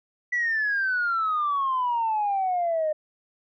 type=exponential sweep; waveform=sine; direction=down; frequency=1975.5 to 606 Hz; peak=-21 dBFS; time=0.32-2.93 s; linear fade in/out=10 ms; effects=tanh soft clip ceiling -18 dBFS